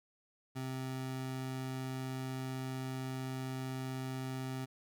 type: tone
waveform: 25% pulse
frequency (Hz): 130.81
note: C3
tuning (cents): 0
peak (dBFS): -34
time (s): 0.55-4.66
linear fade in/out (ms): 20
effects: none